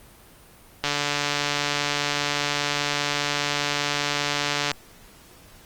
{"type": "click train", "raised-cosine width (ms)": 0.2, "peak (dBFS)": -6, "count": 563, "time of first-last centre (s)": [0.84, 4.716], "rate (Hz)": 145, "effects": ["pink hiss -50 dBFS RMS until 5.65 s", "Opus 32 kbps"]}